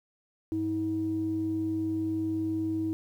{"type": "tone pair together", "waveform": "sine", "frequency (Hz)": [100.79, 320], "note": ["G2", "D#4"], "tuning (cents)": [49, 49], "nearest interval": "octave + minor sixth", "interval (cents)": 2000, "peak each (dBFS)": [-36, -27], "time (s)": [0.52, 2.93], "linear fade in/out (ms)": 0, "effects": ["tanh soft clip ceiling -20 dBFS", "10-bit"]}